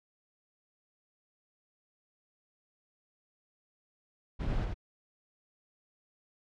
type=noise with echo; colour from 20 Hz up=brown; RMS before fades=-33 dBFS; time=4.39-4.66 s; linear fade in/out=20 ms; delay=84 ms; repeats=1; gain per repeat=-2 dB; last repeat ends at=4.744 s; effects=low-pass 4000 Hz 12 dB/octave